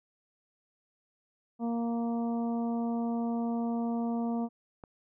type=harmonic tone; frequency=233.1 Hz; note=A#3; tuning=in tune; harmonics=1 / 2 / 3 / 4 / 5; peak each=-29 / -40 / -39 / -45 / -50 dBFS; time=1.59-4.49 s; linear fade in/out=50 ms
type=click; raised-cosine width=1 ms; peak=-31 dBFS; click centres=4.838 s
effects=none